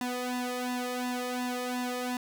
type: tone with flanger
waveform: sawtooth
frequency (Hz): 248.7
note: B3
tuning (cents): +12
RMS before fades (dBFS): -33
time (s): 0.01-2.17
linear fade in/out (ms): 2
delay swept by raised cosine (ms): 1.1 to 1.67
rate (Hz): 2.8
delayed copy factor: +0.95
effects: none